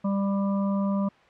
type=harmonic tone; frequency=197.9 Hz; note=G3; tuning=17 cents sharp; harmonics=1 / 3 / 5 / 6; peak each=-23 / -33 / -37 / -39 dBFS; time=0.04-1.09 s; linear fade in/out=10 ms; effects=white hiss -55 dBFS RMS until 1.29 s + low-pass 2000 Hz 12 dB/octave